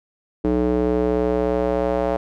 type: tone with band-pass filter sweep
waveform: square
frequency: 61.6 Hz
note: B1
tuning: 4 cents flat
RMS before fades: -20 dBFS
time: 0.44-2.17 s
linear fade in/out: 5 ms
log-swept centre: 360 to 610 Hz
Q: 2.6
effects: none